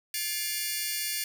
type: tone cluster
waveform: 10% pulse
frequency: 1731 / 2120 / 2372 / 2835 / 4584 Hz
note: A6 / C7 / D7 / F7 / D8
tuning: -29 / +22 / +17 / +25 / -43 cents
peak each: -28 dBFS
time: 0.14-1.24 s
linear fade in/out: 2 ms
effects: none